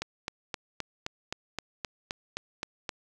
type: click train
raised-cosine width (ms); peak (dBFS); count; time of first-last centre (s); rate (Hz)
0.2; -15; 12; 0.02-2.892; 3.83
effects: none